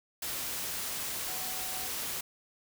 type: tone in noise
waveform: sine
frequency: 748 Hz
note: F#5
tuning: 19 cents sharp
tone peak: -46 dBFS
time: 1.28-1.87 s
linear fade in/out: 5 ms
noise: white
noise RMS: -36 dBFS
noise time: 0.22-2.21 s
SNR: -13 dB
effects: none